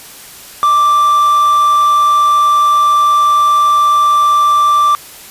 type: tone with quantisation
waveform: triangle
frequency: 1174.7 Hz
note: D6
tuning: in tune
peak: -5 dBFS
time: 0.63-4.95 s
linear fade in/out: 0 ms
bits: 5
effects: white hiss -34 dBFS RMS until 5.3 s + resampled to 32000 Hz